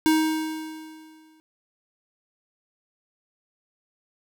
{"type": "tone with exponential decay", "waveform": "square", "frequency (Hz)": 314.8, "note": "D#4", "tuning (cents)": 20, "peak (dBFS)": -16, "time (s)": [0.06, 1.4], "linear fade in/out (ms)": 0, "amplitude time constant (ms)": 290, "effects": []}